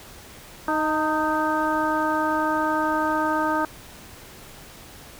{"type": "harmonic tone with a mistuned harmonic", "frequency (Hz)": 311, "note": "D#4", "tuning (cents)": -1, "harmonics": [1, 2, 3, 4, 5], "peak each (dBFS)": [-26, -28, -25, -27, -29], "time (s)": [0.68, 3.65], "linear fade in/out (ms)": 2, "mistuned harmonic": 3, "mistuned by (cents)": -34, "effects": ["pink hiss -44 dBFS RMS until 5.19 s"]}